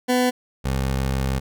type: tone pair in turn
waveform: 20% pulse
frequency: 250 / 66.35 Hz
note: B3 / C2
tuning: +21 / +25 cents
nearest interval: octave + major seventh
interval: 2296 cents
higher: first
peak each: -12 / -16 dBFS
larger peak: first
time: 0.08-0.31 / 0.64-1.4 s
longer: second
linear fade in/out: 20 ms
effects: none